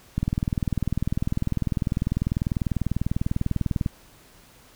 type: click train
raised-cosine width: 5 ms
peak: -11 dBFS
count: 75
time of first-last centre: 0.18-3.862 s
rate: 20.1 Hz
effects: pink hiss -53 dBFS RMS until 4.75 s